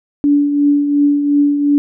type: tone with tremolo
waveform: sine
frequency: 288.4 Hz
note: D4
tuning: 31 cents flat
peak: -7 dBFS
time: 0.24-1.78 s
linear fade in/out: 0 ms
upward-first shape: triangle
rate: 2.8 Hz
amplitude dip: 55%
effects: none